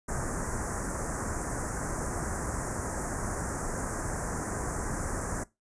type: band-stop noise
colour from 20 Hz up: pink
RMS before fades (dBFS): -33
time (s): 0.08-5.44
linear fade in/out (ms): 10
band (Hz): 1800 to 6300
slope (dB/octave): 48
effects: noise-tail reverb RT60 0.2 s tail -19 dB re dry + resampled to 22050 Hz